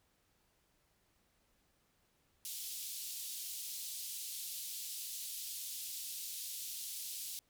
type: band-pass noise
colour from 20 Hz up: white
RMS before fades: -44 dBFS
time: 2.45-7.39 s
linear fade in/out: 0 ms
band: 3200 to 16000 Hz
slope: 24 dB/octave
effects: pink hiss -75 dBFS RMS until 7.49 s